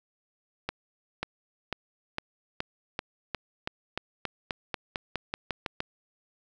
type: accelerating click train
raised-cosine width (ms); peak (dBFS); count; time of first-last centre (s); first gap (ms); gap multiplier
0.3; -14; 18; 0.69-5.804; 540; 0.92
effects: none